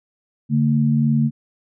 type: tone pair together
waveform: sine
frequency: 143.7 / 226.7 Hz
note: D3 / A#3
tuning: -37 / -48 cents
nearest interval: minor sixth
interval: 789 cents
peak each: -17 dBFS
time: 0.49-1.31 s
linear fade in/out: 50 ms
effects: none